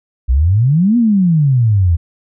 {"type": "exponential two-way sweep", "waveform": "sine", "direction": "up then down", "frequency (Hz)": [57.9, 245.4, 80.1], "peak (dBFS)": -8, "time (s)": [0.28, 1.97], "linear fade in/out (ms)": 20, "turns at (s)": 0.97, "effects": []}